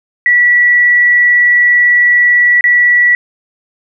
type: tone with dropouts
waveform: sine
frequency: 1947 Hz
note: B6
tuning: 25 cents flat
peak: -5 dBFS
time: 0.26-3.15 s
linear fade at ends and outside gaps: 1 ms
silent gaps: 2.609-2.641 s
effects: none